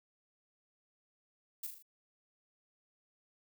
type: noise with echo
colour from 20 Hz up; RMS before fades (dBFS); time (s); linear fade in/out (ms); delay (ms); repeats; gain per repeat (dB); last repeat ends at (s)
violet; -40; 1.63-1.67; 5; 39; 4; -5; 1.826
effects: none